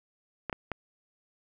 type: clicks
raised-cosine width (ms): 0.5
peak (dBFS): -17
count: 3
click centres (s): 0.497 / 0.528 / 0.717
effects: none